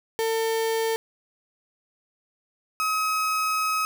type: tone pair in turn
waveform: 35% pulse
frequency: 450 / 1272.8 Hz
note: A4 / D#6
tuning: +39 / +39 cents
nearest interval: octave + tritone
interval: 1800 cents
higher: second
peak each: -21 / -21 dBFS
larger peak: neither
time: 0.19-0.96 / 2.8-3.85 s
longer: second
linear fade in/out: 0 ms
effects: none